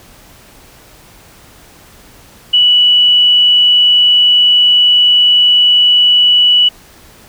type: tone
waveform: sine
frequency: 2950 Hz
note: F#7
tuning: 6 cents flat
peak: -5 dBFS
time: 2.53-6.69 s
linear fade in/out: 10 ms
effects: pink hiss -41 dBFS RMS until 7.28 s